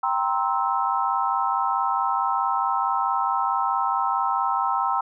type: chord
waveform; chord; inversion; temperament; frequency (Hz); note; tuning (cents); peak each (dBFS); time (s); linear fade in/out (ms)
sine; C dominant seventh; second; just; 784.9 / 941.9 / 1046.5 / 1308.1; G5 / Bb5 / C6 / E6; +2 / +18 / 0 / -14; -26; 0.03-5.01; 5
effects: none